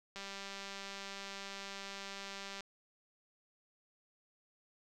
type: click train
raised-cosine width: 0.2 ms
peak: -28 dBFS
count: 483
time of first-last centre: 0.16-2.607 s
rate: 197 Hz
effects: none